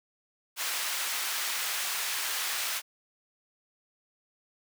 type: high-pass noise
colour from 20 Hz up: pink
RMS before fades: -32 dBFS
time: 0.56-2.82 s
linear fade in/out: 50 ms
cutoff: 1400 Hz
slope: 12 dB/octave
effects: none